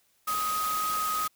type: tone in noise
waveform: sine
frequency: 1256 Hz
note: D#6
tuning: 16 cents sharp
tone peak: -27 dBFS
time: 0.27-1.28 s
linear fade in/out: 10 ms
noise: white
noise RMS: -35 dBFS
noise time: 0.27-1.28 s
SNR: +5 dB
effects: white hiss -68 dBFS RMS until 1.35 s